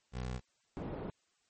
20% pulse tone, 62.4 Hz, B1, 19 cents sharp, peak -32 dBFS, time 0.12-0.41 s, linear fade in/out 50 ms
white low-pass noise, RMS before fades -41 dBFS, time 0.77-1.1 s, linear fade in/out 0 ms, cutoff 420 Hz, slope 12 dB/octave
effects white hiss -75 dBFS RMS until 1.49 s + MP3 32 kbps

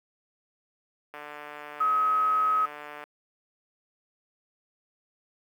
click train, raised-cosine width 0.5 ms, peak -25 dBFS, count 282, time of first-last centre 1.14-3.039 s, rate 148 Hz
sine tone, 1273 Hz, D#6, 39 cents sharp, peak -21 dBFS, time 1.8-2.66 s, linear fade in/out 10 ms
effects high-pass 400 Hz 12 dB/octave + 9-bit

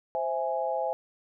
sine chord, C augmented, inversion none, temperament equal, 523.3 / 659.3 / 830.6 Hz, C5 / E5 / G#5, 0 / 0 / 0 cents, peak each -31 dBFS, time 0.15-0.93 s, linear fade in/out 0 ms, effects none

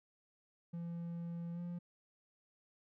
triangle tone with pitch glide, 170 to 174.17 Hz, F3 to F3, -46 to -4 cents, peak -38 dBFS, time 0.73-1.79 s, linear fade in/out 10 ms, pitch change +42 cents, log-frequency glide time 1.53-1.6 s, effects none

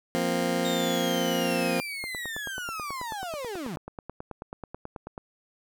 20% pulse chord, F suspended fourth, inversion none, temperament just, 174.61 / 232.8 / 261.9 Hz, F3 / Bb3 / C4, 0 / -2 / +2 cents, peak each -25 dBFS, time 0.15-1.8 s, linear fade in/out 0 ms
35% pulse linear sweep, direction down, 3729 to 135.7 Hz, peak -31 dBFS, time 0.65-3.76 s, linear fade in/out 0 ms
click train, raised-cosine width 1 ms, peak -23 dBFS, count 30, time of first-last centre 2.04-5.179 s, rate 9.24 Hz
effects none

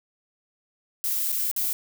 violet noise with dropouts, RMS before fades -26 dBFS, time 1.04-1.73 s, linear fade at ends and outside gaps 0 ms, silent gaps 1.32-1.325 / 1.514-1.563 s, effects none

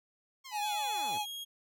10% pulse linear sweep, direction down, 1100 to 72.4 Hz, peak -37 dBFS, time 0.44-1.19 s, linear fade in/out 20 ms
square tone with vibrato, 836 Hz, G#5, 11 cents sharp, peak -33 dBFS, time 0.51-1.26 s, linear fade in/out 50 ms, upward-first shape sine, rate 7.8 Hz, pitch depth 28 cents each way
40% pulse tone with pitch glide, 3400 to 3275 Hz, G#7 to G#7, +40 to -25 cents, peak -38 dBFS, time 0.61-1.45 s, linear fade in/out 20 ms, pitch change -65 cents, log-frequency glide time 1.11-1.21 s
effects none

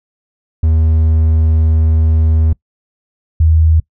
triangle / sine tone pair in turn, 79.6 / 80 Hz, D#2 / D#2, +40 / +49 cents, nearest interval unison, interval 9 cents, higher second, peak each -6 dBFS, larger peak neither, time 0.63-2.53 / 3.4-3.8 s, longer first, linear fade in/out 5 ms, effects noise-tail reverb RT60 0.1 s tail -23 dB re dry

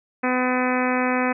harmonic tone, 252.5 Hz, B3, 39 cents sharp, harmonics 1 / 2 / 3 / 4 / 5 / 6 / 7 / 8 / 9 / 10, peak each -23 / -26 / -28 / -29 / -30 / -31 / -31 / -32 / -33 / -33 dBFS, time 0.23-1.33 s, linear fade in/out 10 ms, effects none

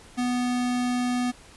square tone, 246.9 Hz, B3, in tune, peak -24 dBFS, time 0.17-1.32 s, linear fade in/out 20 ms, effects pink hiss -50 dBFS RMS until 1.56 s + resampled to 24000 Hz

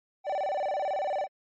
triangle tone with vibrato, 672 Hz, E5, 33 cents sharp, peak -25 dBFS, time 0.24-1.28 s, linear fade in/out 50 ms, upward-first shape square, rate 18 Hz, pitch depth 230 cents each way, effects MP3 32 kbps

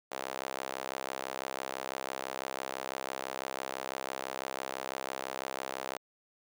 sawtooth tone with high-pass filter, 66 Hz, C2, 16 cents sharp, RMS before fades -39 dBFS, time 0.11-5.98 s, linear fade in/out 10 ms, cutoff 610 Hz, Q 1.3, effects none

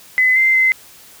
sine tone with pitch steps, 2023 / 2080 / 2059 Hz, B6 / C7 / C7, +41 / -11 / -28 cents, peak -10 dBFS, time 0.18-0.72 s, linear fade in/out 0 ms, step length 180 ms, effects white hiss -43 dBFS RMS until 1.2 s

